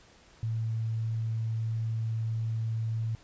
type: tone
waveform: sine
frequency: 112.3 Hz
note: A2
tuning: 36 cents sharp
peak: -28 dBFS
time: 0.43-3.15 s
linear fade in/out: 0 ms
effects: pink hiss -58 dBFS RMS until 3.23 s + resampled to 16000 Hz